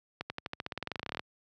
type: accelerating click train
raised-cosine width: 0.3 ms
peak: -19 dBFS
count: 21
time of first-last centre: 0.21-1.195 s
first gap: 90 ms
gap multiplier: 0.93
effects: high-pass 80 Hz 12 dB/octave